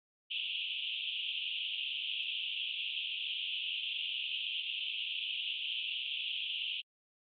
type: band-pass noise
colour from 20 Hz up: white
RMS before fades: -38 dBFS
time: 0.3-6.82 s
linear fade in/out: 20 ms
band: 2600 to 3400 Hz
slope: 96 dB/octave
effects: AAC 64 kbps